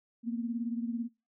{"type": "beating tone pair", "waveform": "sine", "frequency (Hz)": [231.1, 249.1], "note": ["A#3", "B3"], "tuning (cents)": [-15, 15], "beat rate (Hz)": 18, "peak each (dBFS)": [-32, -38], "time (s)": [0.23, 1.09], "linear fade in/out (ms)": 50, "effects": ["noise-tail reverb RT60 0.3 s tail -24 dB re dry"]}